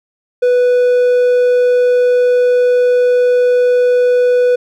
triangle tone, 493.9 Hz, B4, in tune, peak -6 dBFS, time 0.42-4.56 s, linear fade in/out 10 ms, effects none

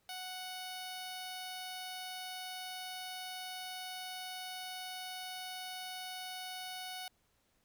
10% pulse tone with notch filter, 740 Hz, F#5, in tune, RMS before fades -44 dBFS, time 0.09-7.08 s, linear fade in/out 2 ms, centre 1800 Hz, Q 1.6, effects pink hiss -75 dBFS RMS until 7.64 s

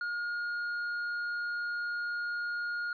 sine tone with tanh clipping, 1427 Hz, F6, 37 cents sharp, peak -33 dBFS, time 0.01-2.93 s, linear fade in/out 2 ms, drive 5 dB, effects resampled to 11025 Hz

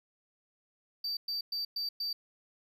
triangle tone bursts, 4641 Hz, D8, 21 cents flat, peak -31 dBFS, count 5, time 1.04-2.13 s, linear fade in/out 5 ms, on 130 ms, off 110 ms, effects none

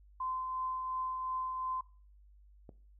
sine tone with tremolo, 1032 Hz, C6, 24 cents flat, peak -33 dBFS, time 0.2-1.81 s, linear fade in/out 5 ms, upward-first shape triangle, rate 2.8 Hz, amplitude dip 35%
click, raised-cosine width 2 ms, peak -36 dBFS, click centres 2.692 s
effects noise-tail reverb RT60 0.4 s tail -18 dB re dry + added 50 Hz sine -57 dBFS peak until 2.99 s

